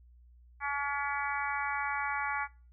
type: harmonic tone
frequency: 283.8 Hz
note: C#4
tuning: 41 cents sharp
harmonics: 3 / 4 / 5 / 6 / 7 / 8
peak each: -36 / -37 / -38 / -39 / -39 / -40 dBFS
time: 0.6-2.48 s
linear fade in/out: 50 ms
effects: noise-tail reverb RT60 0.4 s tail -23 dB re dry + added 60 Hz sine -55 dBFS peak until 2.72 s